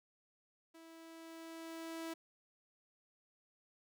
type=tone with level ramp; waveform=sawtooth; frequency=327.5 Hz; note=E4; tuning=11 cents flat; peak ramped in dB=-52 to -37 dBFS; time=0.74-2.14 s; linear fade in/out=10 ms; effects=none